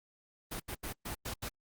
pink noise bursts at uneven times, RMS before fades -39 dBFS, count 6, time 0.51-0.6 / 0.68-0.75 / 0.83-0.93 / 1.05-1.15 / 1.25-1.34 / 1.42-1.49 s, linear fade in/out 10 ms, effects Opus 32 kbps

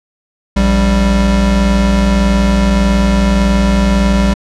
square tone pair together, 58.1 / 196 Hz, A#1 / G3, -5 / 0 cents, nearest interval octave + major sixth, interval 2105 cents, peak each -12 dBFS, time 0.56-4.34 s, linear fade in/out 10 ms, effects low-pass 7000 Hz 12 dB/octave

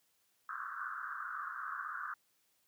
pink band-pass noise, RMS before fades -42 dBFS, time 0.49-2.14 s, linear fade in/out 2 ms, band 1100 to 1600 Hz, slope 96 dB/octave, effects white hiss -75 dBFS RMS until 2.67 s + high-pass 80 Hz 12 dB/octave

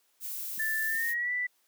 violet noise, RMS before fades -37 dBFS, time 0.2-1.15 s, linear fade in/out 50 ms
clicks, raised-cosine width 5 ms, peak -29 / -36 dBFS, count 2, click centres 0.579 / 0.949 s
sine tone with pitch glide, 1761 to 1976.7 Hz, A6 to B6, +1 to +1 cents, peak -28 dBFS, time 0.59-1.47 s, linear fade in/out 10 ms, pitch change +200 cents, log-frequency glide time 0.86-1.32 s
effects white hiss -70 dBFS RMS until 1.67 s + high-pass 300 Hz 12 dB/octave

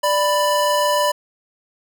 square tone pair together, 589.3 / 991 Hz, D5 / B5, +6 / +6 cents, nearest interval major sixth, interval 900 cents, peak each -19 dBFS, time 0.03-1.12 s, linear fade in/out 10 ms, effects none

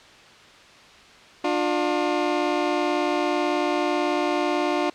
20% pulse tone pair together, 298.4 / 356.6 Hz, D4 / F4, +28 / +36 cents, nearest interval minor third, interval 308 cents, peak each -19 dBFS, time 1.44-4.9 s, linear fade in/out 5 ms, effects white hiss -48 dBFS RMS until 4.94 s + low-pass 4000 Hz 12 dB/octave

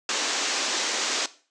white band-pass noise, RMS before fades -27 dBFS, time 0.09-1.26 s, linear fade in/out 2 ms, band 240 to 7200 Hz, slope 48 dB/octave, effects noise-tail reverb RT60 0.4 s tail -17 dB re dry + resampled to 22050 Hz

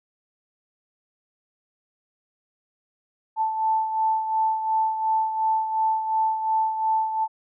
sine beating tone pair, 880 / 882.8 Hz, A5 / A5, 0 / +5 cents, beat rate 2.8 Hz, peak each -21 / -29 dBFS, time 3.36-7.28 s, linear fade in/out 50 ms, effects none

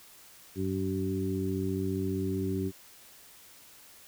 harmonic tone with a mistuned harmonic, 95.1 Hz, F#2, 48 cents sharp, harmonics 1 / 2 / 3 / 4, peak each -34 / -34 / -34 / -34 dBFS, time 0.55-2.72 s, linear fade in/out 50 ms, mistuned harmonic 1, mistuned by +15 cents, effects white hiss -54 dBFS RMS until 4.07 s

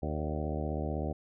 harmonic tone with a mistuned harmonic, 76 Hz, D#2, 40 cents flat, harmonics 1 / 2 / 3 / 4 / 5 / 6 / 7 / 8 / 9 / 10, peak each -35 / -38 / -40 / -41 / -42 / -43 / -43 / -44 / -45 / -45 dBFS, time 0.02-1.13 s, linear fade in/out 10 ms, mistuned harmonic 7, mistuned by +48 cents, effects none

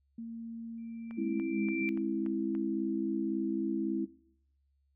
sine tone with pitch glide, 229.1 to 204.1 Hz, A#3 to G#3, -30 to -30 cents, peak -38 dBFS, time 0.18-1.82 s, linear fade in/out 5 ms, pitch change -200 cents, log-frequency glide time 1.33-1.48 s
sine tone with exponential growth, 2349 Hz, D7, in tune, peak -33 dBFS, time 0.78-1.89 s, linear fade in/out 0 ms, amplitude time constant 240 ms
click train, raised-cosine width 0.5 ms, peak -35 dBFS, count 6, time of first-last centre 1.11-2.551 s, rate 3.47 Hz
sine chord, Ab augmented, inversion none, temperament equal with one note detuned, 207.7 / 265.9 / 329.6 Hz, Ab3 / C4 / E4, 0 / +28 / 0 cents, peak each -35 / -36 / -33 dBFS, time 1.17-4.06 s, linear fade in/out 20 ms
effects noise-tail reverb RT60 0.7 s tail -20 dB re dry + added 69 Hz sine -70 dBFS peak until 4.95 s

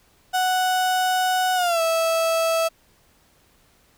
35% pulse tone with pitch glide, 740 to 655.5 Hz, F#5 to E5, 0 to -10 cents, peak -17 dBFS, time 0.33-2.69 s, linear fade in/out 20 ms, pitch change -210 cents, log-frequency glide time 1.55-1.81 s, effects pink hiss -59 dBFS RMS until 3.97 s

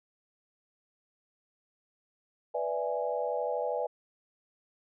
sine chord, E dominant seventh, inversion second, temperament equal, 493.9 / 587.3 / 659.3 / 830.6 Hz, B4 / D5 / E5 / G#5, 0 / 0 / 0 / 0 cents, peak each -33 / -34 / -36 / -36 dBFS, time 2.54-3.87 s, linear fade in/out 10 ms, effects none

